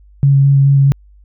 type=tone with vibrato; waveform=sine; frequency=138.59 Hz; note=C#3; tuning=in tune; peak=-6 dBFS; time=0.23-0.92 s; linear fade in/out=0 ms; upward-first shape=square; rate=4.7 Hz; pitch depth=10 cents each way; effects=added 50 Hz sine -41 dBFS peak until 1.24 s